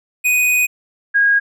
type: tone pair in turn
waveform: square / sine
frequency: 2489 / 1636.7 Hz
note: D#7 / G#6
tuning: 0 / -26 cents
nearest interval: perfect fifth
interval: 726 cents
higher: first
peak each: -13 / -10 dBFS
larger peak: second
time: 0.24-0.67 / 1.14-1.4 s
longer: first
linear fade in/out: 20 ms
effects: none